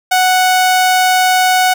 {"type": "tone", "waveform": "sawtooth", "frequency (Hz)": 740, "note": "F#5", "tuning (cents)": 0, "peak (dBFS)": -5, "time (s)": [0.11, 1.74], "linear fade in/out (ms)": 10, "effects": []}